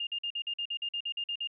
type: tone bursts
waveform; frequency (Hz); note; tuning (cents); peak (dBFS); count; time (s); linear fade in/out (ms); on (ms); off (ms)
sine; 2819; F7; +16; -31; 13; 0-1.474; 5; 70; 47
effects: none